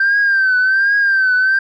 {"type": "tone with vibrato", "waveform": "sine", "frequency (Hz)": 1568, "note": "G6", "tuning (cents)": 0, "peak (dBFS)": -9, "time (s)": [0, 1.59], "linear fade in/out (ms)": 5, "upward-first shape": "triangle", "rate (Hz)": 1.3, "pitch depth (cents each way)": 90, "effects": ["tanh soft clip ceiling -8 dBFS"]}